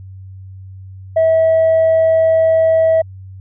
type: tone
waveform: sine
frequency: 647 Hz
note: E5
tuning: 32 cents flat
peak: -7 dBFS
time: 1.16-3.02 s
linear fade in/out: 10 ms
effects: tanh soft clip ceiling -7 dBFS + added 95 Hz sine -31 dBFS peak until 3.4 s